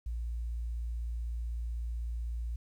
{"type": "tone", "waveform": "sine", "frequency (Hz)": 58, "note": "A#1", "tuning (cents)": -8, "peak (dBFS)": -32, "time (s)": [0.06, 2.56], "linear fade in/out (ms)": 5, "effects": ["tanh soft clip ceiling -29 dBFS", "11-bit"]}